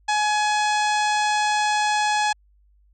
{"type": "harmonic tone", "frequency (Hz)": 843, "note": "G#5", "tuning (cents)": 26, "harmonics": [1, 2, 3, 4, 5, 6, 7, 8, 9, 10], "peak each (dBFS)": [-20, -26, -30, -32, -34, -36, -37, -38, -39, -40], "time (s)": [0.08, 2.33], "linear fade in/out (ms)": 10, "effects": ["added 50 Hz sine -55 dBFS peak until 2.93 s"]}